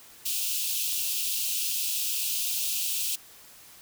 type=high-pass noise; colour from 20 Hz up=white; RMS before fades=-29 dBFS; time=0.25-3.16 s; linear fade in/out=10 ms; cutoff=2500 Hz; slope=96 dB/octave; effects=white hiss -51 dBFS RMS until 3.81 s